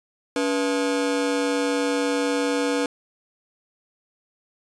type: ring-modulated tone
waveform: 40% pulse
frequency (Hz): 385.1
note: G4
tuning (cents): -31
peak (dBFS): -17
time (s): 0.36-2.86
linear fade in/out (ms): 2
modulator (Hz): 102
effects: resampled to 22050 Hz